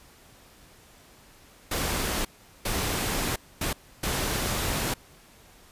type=noise bursts at uneven times; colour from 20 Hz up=pink; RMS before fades=-28 dBFS; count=4; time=1.71-2.25 / 2.65-3.36 / 3.61-3.73 / 4.03-4.94 s; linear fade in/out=5 ms; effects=pink hiss -54 dBFS RMS until 5.71 s + resampled to 32000 Hz